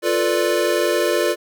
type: chord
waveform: square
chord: B half-diminished seventh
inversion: second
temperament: equal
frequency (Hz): 349.2 / 440 / 493.9 / 587.3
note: F4 / A4 / B4 / D5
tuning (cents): 0 / 0 / 0 / 0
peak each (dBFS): -22 / -24 / -24 / -22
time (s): 0.02-1.36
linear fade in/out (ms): 50
effects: none